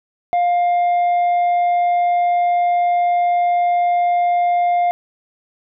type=tone with tanh clipping; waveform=triangle; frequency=704 Hz; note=F5; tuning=14 cents sharp; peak=-14 dBFS; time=0.33-4.91 s; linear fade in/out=0 ms; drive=8 dB; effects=none